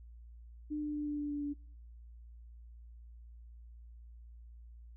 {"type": "tone with pitch steps", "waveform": "sine", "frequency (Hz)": [300, 298.1, 296.2, 294.3, 292.5, 290.6, 288.8], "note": ["D4", "D4", "D4", "D4", "D4", "D4", "D4"], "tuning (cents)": [37, 26, 15, 4, -7, -18, -29], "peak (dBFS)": -34, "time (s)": [0.7, 1.54], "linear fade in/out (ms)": 20, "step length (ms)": 120, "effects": ["noise-tail reverb RT60 0.6 s tail -26 dB re dry", "added 58 Hz sine -50 dBFS peak until 4.96 s"]}